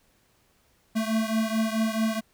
square beating tone pair, 220 / 224.6 Hz, A3 / A3, 0 / +36 cents, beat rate 4.6 Hz, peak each -26 / -29 dBFS, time 0.95-2.21 s, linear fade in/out 20 ms, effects pink hiss -65 dBFS RMS until 2.33 s

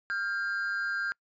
triangle tone pair together, 1396.9 / 1601 Hz, F6 / G6, 0 / +36 cents, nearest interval major second, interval 236 cents, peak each -32 / -29 dBFS, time 0.1-1.12 s, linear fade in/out 0 ms, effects noise-tail reverb RT60 0.1 s tail -26 dB re dry + resampled to 16000 Hz

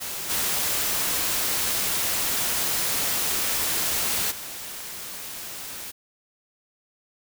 white noise with level steps, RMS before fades -32 / -25 / -36 dBFS, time 0-5.92 s, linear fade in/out 20 ms, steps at 0.29 / 4.3 s, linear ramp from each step 20 ms, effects none

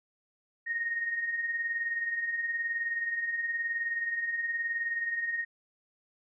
sine beating tone pair, 1842 / 1861 Hz, A#6 / A#6, -21 / -3 cents, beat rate 19 Hz, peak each -39 / -30 dBFS, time 0.66-5.45 s, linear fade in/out 20 ms, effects none

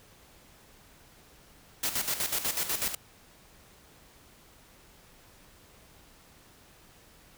white noise with tremolo, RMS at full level -29 dBFS, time 1.83-2.95 s, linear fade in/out 5 ms, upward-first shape square, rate 8.1 Hz, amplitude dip 65%, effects pink hiss -57 dBFS RMS until 7.37 s

